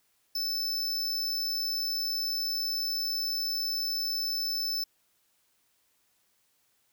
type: tone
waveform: square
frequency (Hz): 5274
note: E8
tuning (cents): 0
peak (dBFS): -29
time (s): 0.35-4.84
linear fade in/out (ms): 5
effects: white hiss -71 dBFS RMS until 6.92 s